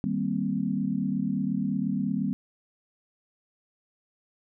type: chord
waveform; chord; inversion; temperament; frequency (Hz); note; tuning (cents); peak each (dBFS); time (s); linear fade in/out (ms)
sine; C minor seventh; first; equal; 155.56 / 196 / 233.1 / 261.6; Eb3 / G3 / Bb3 / C4; 0 / 0 / 0 / 0; -34 / -28 / -31 / -31; 0.04-2.33; 0
effects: none